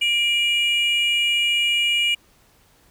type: tone pair together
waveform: triangle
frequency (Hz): 2369 / 2883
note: D7 / F#7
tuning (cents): +14 / -46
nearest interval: minor third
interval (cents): 340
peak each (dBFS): -19 / -17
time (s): 0.01-2.15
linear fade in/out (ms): 10
effects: tanh soft clip ceiling -10 dBFS + pink hiss -57 dBFS RMS until 2.9 s